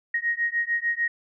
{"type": "beating tone pair", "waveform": "sine", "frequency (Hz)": [1872, 1878.7], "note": ["A#6", "A#6"], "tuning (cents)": [7, 13], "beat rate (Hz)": 6.7, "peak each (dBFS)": -26, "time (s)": [0.14, 1.08], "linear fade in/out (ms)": 5, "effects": []}